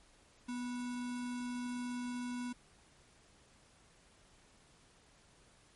sine tone with sample-and-hold, 245.5 Hz, B3, 10 cents flat, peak -37 dBFS, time 0.48-2.53 s, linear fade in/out 10 ms, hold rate 1225 Hz, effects pink hiss -65 dBFS RMS until 5.75 s + MP3 48 kbps

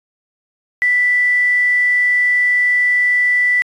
sine tone with quantisation, 1975.5 Hz, B6, in tune, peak -11 dBFS, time 0.82-3.62 s, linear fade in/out 0 ms, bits 6, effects resampled to 24000 Hz

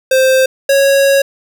square tone pair in turn, 523.3 / 551.6 Hz, C5 / C#5, 0 / -9 cents, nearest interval minor second, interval 91 cents, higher second, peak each -8 dBFS, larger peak neither, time 0.11-0.46 / 0.69-1.22 s, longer second, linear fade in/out 5 ms, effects none

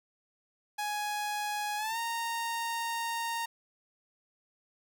sawtooth tone with pitch glide, 834 to 925.4 Hz, G#5 to A#5, +7 to -13 cents, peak -28 dBFS, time 0.78-3.46 s, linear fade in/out 10 ms, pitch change +180 cents, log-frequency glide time 1.77-1.98 s, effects none

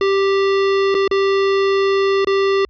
square tone with dropouts, 392 Hz, G4, in tune, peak -14 dBFS, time 0.01-2.65 s, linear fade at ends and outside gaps 2 ms, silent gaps 0.944-0.949 / 1.078-1.112 / 2.247-2.271 s, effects added 60 Hz sine -47 dBFS peak until 2.69 s + resampled to 11025 Hz

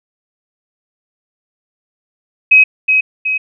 sine tone with echo, 2539 Hz, D#7, 34 cents sharp, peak -3 dBFS, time 2.51-2.64 s, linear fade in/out 10 ms, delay 370 ms, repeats 2, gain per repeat -5 dB, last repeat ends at 3.38 s, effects none

